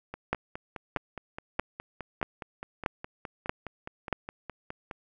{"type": "two click trains", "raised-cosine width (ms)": 0.5, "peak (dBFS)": [-11, -22], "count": [7, 24], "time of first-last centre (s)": [[0.33, 4.127], [0.14, 4.912]], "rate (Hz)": [1.58, 4.82], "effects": []}